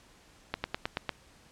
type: slowing click train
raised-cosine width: 0.3 ms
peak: -14 dBFS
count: 6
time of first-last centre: 0.54-1.093 s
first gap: 100 ms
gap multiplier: 1.05
effects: pink hiss -59 dBFS RMS until 1.51 s + low-pass 9000 Hz 12 dB/octave